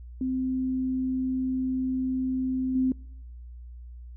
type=tone with level steps; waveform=sine; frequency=258.8 Hz; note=C4; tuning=19 cents flat; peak=-25 / -21 dBFS; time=0.21-2.92 s; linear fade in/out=2 ms; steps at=2.75 s; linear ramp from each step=5 ms; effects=noise-tail reverb RT60 0.9 s tail -26 dB re dry + added 60 Hz sine -40 dBFS peak until 4.16 s